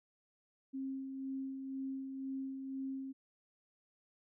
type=tone with tremolo; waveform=sine; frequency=267.7 Hz; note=C4; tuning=40 cents sharp; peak=-37 dBFS; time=0.73-3.13 s; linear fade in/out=20 ms; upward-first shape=sine; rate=2 Hz; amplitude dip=40%; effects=none